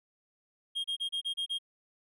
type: tone bursts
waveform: triangle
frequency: 3236 Hz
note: G#7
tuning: 46 cents flat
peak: -29 dBFS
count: 7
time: 0.75-1.587 s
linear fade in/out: 20 ms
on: 93 ms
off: 31 ms
effects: none

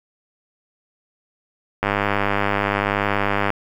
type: click train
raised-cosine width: 0.5 ms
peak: -4 dBFS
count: 170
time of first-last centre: 1.83-3.503 s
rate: 101 Hz
effects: 7-bit

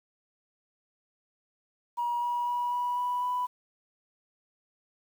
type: tone with pitch steps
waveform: sine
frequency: 957 / 963.7 / 970.4 / 977.1 / 983.9 / 990.7 Hz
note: A#5 / B5 / B5 / B5 / B5 / B5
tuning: +45 / -43 / -31 / -19 / -7 / +5 cents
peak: -26 dBFS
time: 1.97-3.47 s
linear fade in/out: 20 ms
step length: 250 ms
effects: tanh soft clip ceiling -22 dBFS + 9-bit

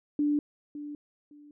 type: tone with echo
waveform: sine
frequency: 293.7 Hz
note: D4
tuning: in tune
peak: -23 dBFS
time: 0.19-0.39 s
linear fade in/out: 2 ms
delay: 560 ms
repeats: 2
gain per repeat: -13 dB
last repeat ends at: 1.51 s
effects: none

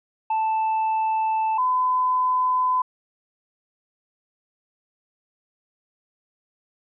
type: tone pair in turn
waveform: triangle / sine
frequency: 880 / 1011.7 Hz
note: A5 / B5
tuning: 0 / +41 cents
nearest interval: major second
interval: 241 cents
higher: second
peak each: -18 dBFS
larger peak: neither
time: 0.3-1.58 / 1.58-2.82 s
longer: first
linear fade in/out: 5 ms
effects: resampled to 8000 Hz

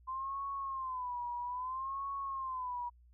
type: tone with vibrato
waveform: sine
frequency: 1033 Hz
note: C6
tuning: 22 cents flat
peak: -36 dBFS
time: 0.07-2.9 s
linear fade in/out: 20 ms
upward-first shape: sine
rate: 0.61 Hz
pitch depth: 120 cents each way
effects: added 60 Hz sine -59 dBFS peak until 3.13 s

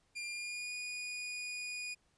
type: tone with pitch glide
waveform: sawtooth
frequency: 2398 to 2458 Hz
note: D7 to D#7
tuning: +36 to -22 cents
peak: -36 dBFS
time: 0.15-1.95 s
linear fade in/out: 20 ms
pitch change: +42 cents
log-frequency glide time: 0.28-0.73 s
effects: pink hiss -74 dBFS RMS until 2.17 s + resampled to 22050 Hz

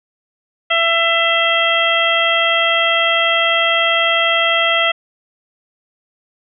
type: harmonic tone with a mistuned harmonic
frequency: 669 Hz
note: E5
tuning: 25 cents sharp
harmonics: 1 / 2 / 3 / 4 / 5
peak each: -19 / -19 / -18 / -19 / -18 dBFS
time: 0.7-4.92 s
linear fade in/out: 10 ms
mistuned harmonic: 5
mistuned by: -60 cents
effects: none

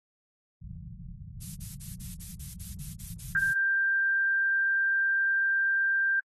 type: low-pass noise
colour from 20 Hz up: white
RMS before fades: -43 dBFS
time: 0.61-3.53 s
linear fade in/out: 20 ms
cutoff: 190 Hz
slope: 96 dB/octave
type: noise bursts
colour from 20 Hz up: violet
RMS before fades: -40 dBFS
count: 11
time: 1.4-3.54 s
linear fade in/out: 20 ms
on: 160 ms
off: 38 ms
type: tone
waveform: sine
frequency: 1582 Hz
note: G6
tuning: 15 cents sharp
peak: -23 dBFS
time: 3.35-6.2 s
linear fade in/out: 5 ms
effects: AAC 32 kbps

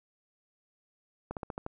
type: slowing click train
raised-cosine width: 1 ms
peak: -22 dBFS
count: 6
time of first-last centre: 1.31-1.664 s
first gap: 58 ms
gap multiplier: 1.1
effects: none

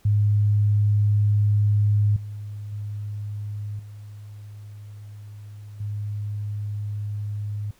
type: tone with level steps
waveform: sine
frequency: 103.83 Hz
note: G#2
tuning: in tune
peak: -16 / -31 / -28 / -37 / -26 dBFS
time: 0.05-7.71 s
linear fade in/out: 5 ms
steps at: 2.16 / 2.72 / 3.79 / 5.8 s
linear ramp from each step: 5 ms
effects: pink hiss -59 dBFS RMS until 7.79 s

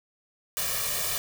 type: noise with comb filter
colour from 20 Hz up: white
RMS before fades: -29 dBFS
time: 0.57-1.18 s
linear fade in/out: 0 ms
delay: 1.7 ms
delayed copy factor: +0.8
effects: none

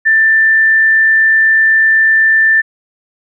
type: tone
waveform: sine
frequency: 1776 Hz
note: A6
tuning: 16 cents sharp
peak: -6 dBFS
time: 0.05-2.62 s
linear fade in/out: 20 ms
effects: none

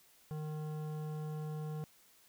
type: tone with hard clipping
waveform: triangle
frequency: 153.5 Hz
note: D#3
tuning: 23 cents flat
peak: -40 dBFS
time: 0.31-1.84 s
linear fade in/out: 0 ms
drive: 17 dB
effects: white hiss -65 dBFS RMS until 2.28 s

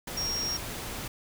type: tone in noise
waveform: sine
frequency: 5588 Hz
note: F8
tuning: in tune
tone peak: -29 dBFS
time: 0.17-0.57 s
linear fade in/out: 5 ms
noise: pink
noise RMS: -37 dBFS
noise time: 0.07-1.08 s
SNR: +5 dB
effects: none

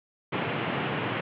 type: band-pass noise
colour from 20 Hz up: pink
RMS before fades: -30 dBFS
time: 0.32-1.21 s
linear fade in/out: 10 ms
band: 110 to 3100 Hz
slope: 48 dB/octave
effects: none

